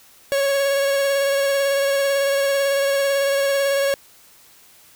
45% pulse tone with vibrato, 554.4 Hz, C#5, in tune, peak -17 dBFS, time 0.32-3.94 s, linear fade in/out 0 ms, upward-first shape sine, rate 18 Hz, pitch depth 19 cents each way, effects white hiss -50 dBFS RMS until 4.95 s

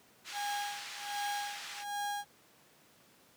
pink band-pass noise, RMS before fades -45 dBFS, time 0.24-1.85 s, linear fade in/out 50 ms, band 1700 to 5900 Hz, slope 12 dB/octave
35% pulse tone with tremolo, 818 Hz, G#5, 26 cents flat, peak -32 dBFS, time 0.32-2.25 s, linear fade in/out 50 ms, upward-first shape sine, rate 1.3 Hz, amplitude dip 95%
effects pink hiss -63 dBFS RMS until 3.36 s + high-pass 150 Hz 12 dB/octave

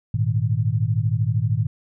sine chord, Ab suspended second, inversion none, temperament just, 103.83 / 116.8 / 155.74 Hz, Ab2 / Bb2 / Eb3, 0 / +4 / +2 cents, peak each -22 / -21 / -26 dBFS, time 0.14-1.67 s, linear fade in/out 5 ms, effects none

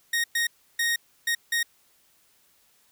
sawtooth tone bursts at uneven times, 1864.7 Hz, A#6, in tune, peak -19 dBFS, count 5, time 0.13-0.24 / 0.35-0.47 / 0.79-0.96 / 1.27-1.35 / 1.52-1.63 s, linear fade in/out 5 ms, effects white hiss -63 dBFS RMS until 2.91 s

